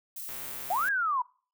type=noise; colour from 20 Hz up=violet; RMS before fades=-39 dBFS; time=0.16-0.89 s; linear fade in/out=5 ms
type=click train; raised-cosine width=0.3 ms; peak=-30 dBFS; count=79; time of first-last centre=0.29-0.885 s; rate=131 Hz
type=linear two-way sweep; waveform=sine; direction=up then down; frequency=656 to 1676 to 954 Hz; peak=-25 dBFS; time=0.7-1.22 s; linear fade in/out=5 ms; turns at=0.89 s
effects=noise-tail reverb RT60 0.4 s tail -24 dB re dry